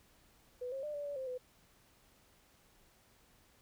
sine tone with pitch steps, 496.5 / 538 / 598 / 580 / 574 / 525 / 503 Hz, B4 / C5 / D5 / D5 / D5 / C5 / B4, +9 / +48 / +31 / -22 / -40 / +6 / +32 cents, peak -38 dBFS, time 0.61-1.38 s, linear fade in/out 10 ms, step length 110 ms, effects pink hiss -67 dBFS RMS until 3.61 s

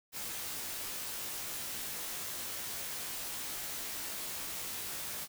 white noise with comb filter, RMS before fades -40 dBFS, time 0.12-5.28 s, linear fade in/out 50 ms, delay 17 ms, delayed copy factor -0.8, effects none

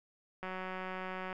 click train, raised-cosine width 0.5 ms, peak -26 dBFS, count 168, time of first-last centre 0.43-1.328 s, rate 186 Hz, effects none

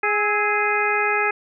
harmonic tone with a mistuned harmonic, 415.3 Hz, G#4, in tune, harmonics 1 / 2 / 3 / 4 / 5 / 6, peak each -25 / -25 / -25 / -25 / -25 / -25 dBFS, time 0.03-1.31 s, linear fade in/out 5 ms, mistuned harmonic 3, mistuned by +65 cents, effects none

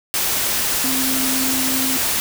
sine tone in noise, 262 Hz, C4, 2 cents sharp, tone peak -23 dBFS, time 0.84-1.97 s, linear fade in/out 0 ms, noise white, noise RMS -20 dBFS, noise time 0.14-2.2 s, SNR -6 dB, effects none

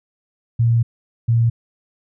sine tone pair in turn, 116.54 / 116.14 Hz, A#2 / A#2, 0 / -6 cents, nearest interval unison, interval 6 cents, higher first, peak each -12 dBFS, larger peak neither, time 0.59-0.83 / 1.28-1.5 s, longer first, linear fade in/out 10 ms, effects none

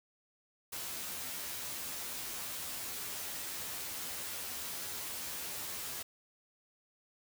white noise with comb filter, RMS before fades -41 dBFS, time 0.72-6.03 s, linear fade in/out 10 ms, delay 12 ms, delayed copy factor +0.8, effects none

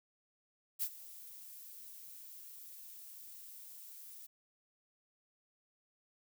violet noise with ADSR envelope, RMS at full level -34 dBFS, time 0.79-4.27 s, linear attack 34 ms, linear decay 63 ms, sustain -18 dB, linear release 12 ms, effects none

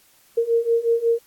sine beating tone pair, 460.4 / 465.9 Hz, A#4 / A#4, -22 / -1 cents, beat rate 5.5 Hz, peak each -21 / -19 dBFS, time 0.37-1.19 s, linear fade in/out 10 ms, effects white hiss -56 dBFS RMS until 1.26 s + AAC 64 kbps

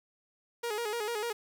sawtooth tone with vibrato, 445.8 Hz, A4, 23 cents sharp, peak -28 dBFS, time 0.63-1.33 s, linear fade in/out 10 ms, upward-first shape square, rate 6.7 Hz, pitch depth 99 cents each way, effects 9-bit

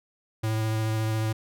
square tone with vibrato, 110 Hz, A2, in tune, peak -25 dBFS, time 0.43-1.33 s, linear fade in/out 10 ms, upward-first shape sine, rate 14 Hz, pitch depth 13 cents each way, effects none

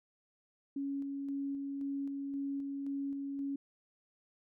sine tone with tremolo, 278 Hz, C#4, 5 cents sharp, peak -34 dBFS, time 0.76-3.56 s, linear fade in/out 5 ms, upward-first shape square, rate 1.9 Hz, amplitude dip 25%, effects none

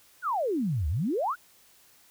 sine exponential two-way sweep, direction down then up, 1568 to 69.3 to 1568 Hz, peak -25 dBFS, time 0.22-1.36 s, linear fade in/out 50 ms, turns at 0.88 s, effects white hiss -59 dBFS RMS until 2.1 s

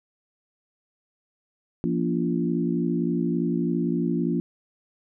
harmonic tone with a mistuned harmonic, 57.6 Hz, A#1, 20 cents flat, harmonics 3 / 4 / 5 / 6, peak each -26 / -27 / -28 / -29 dBFS, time 1.84-4.4 s, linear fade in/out 0 ms, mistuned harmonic 4, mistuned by +43 cents, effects none

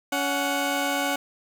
15% pulse tone pair together, 281.2 / 740 Hz, C#4 / F#5, +25 / 0 cents, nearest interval octave + perfect fourth, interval 1675 cents, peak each -20 dBFS, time 0.12-1.16 s, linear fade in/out 5 ms, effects none

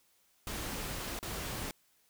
pink noise with dropouts, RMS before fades -39 dBFS, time 0.47-1.71 s, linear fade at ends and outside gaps 1 ms, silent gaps 1.19-1.228 s, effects white hiss -70 dBFS RMS until 2.09 s

